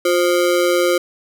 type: ring-modulated tone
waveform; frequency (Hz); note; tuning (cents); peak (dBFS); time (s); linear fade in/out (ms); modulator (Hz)
square; 440; A4; 0; -11; 0.05-0.98; 5; 85.5
effects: none